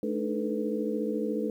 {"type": "tone cluster", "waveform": "sine", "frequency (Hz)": [215.7, 295.5, 309.6, 435.1, 491.7], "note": ["A3", "D4", "D#4", "A4", "B4"], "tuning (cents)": [-34, 11, -9, -19, -8], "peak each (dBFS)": [-32, -34, -38, -33, -34], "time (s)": [0.03, 1.5], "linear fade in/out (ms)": 2, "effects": ["10-bit"]}